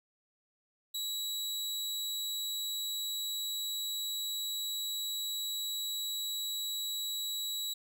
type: tone with amplitude modulation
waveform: sawtooth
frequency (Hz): 3900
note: B7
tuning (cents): -23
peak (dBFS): -30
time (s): 0.94-7.74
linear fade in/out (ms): 10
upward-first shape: sine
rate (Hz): 243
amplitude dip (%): 25
effects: none